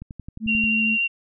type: click train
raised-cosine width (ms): 5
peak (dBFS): -23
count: 8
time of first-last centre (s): 0.02-0.639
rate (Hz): 11.3
type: tone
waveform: sine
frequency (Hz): 220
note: A3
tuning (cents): 0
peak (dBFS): -23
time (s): 0.4-0.98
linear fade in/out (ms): 50
type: tone with vibrato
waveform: sine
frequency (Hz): 2759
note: F7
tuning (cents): -22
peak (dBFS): -19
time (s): 0.47-1.08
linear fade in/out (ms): 20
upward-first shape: sine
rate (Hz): 13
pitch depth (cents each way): 11
effects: none